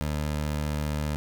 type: tone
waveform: 20% pulse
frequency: 74.9 Hz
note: D2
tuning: 35 cents sharp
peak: -22 dBFS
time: 0.01-1.16 s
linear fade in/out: 0 ms
effects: none